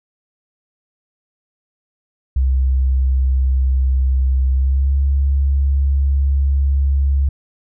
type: tone with pitch glide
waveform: sine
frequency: 65.41 to 68.98 Hz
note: C2 to C#2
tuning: 0 to -8 cents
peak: -12 dBFS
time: 2.36-7.29 s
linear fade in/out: 5 ms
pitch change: +92 cents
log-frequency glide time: 4.52-4.96 s
effects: none